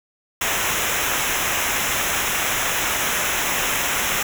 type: noise with comb filter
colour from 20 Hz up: pink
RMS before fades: -22 dBFS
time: 0.41-4.23 s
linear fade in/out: 5 ms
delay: 0.22 ms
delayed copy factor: -0.8
effects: none